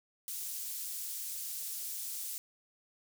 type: high-pass noise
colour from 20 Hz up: pink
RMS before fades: -40 dBFS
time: 0.28-2.38 s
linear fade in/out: 0 ms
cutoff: 8100 Hz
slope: 12 dB/octave
effects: none